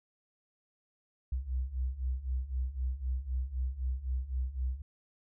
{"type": "beating tone pair", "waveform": "sine", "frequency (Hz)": [61.74, 65.64], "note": ["B1", "C2"], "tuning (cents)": [0, 6], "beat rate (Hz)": 3.9, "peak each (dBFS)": [-36, -33], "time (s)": [1.32, 4.82], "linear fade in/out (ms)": 5, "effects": []}